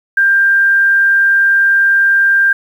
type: tone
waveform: sine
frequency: 1590 Hz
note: G6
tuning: 24 cents sharp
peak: -7 dBFS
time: 0.17-2.53 s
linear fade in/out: 5 ms
effects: 7-bit